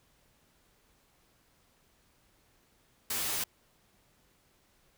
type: noise with comb filter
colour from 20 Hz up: white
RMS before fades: -33 dBFS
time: 3.1-3.44 s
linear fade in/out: 5 ms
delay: 11 ms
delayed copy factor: -0.9
effects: pink hiss -68 dBFS RMS until 4.97 s